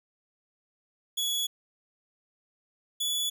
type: tone pair in turn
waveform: sawtooth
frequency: 3381 / 3424 Hz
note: G#7 / A7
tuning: +30 / -48 cents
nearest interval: unison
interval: 22 cents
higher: second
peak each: -24 dBFS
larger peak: neither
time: 1.17-1.47 / 3-3.3 s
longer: neither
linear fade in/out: 10 ms
effects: none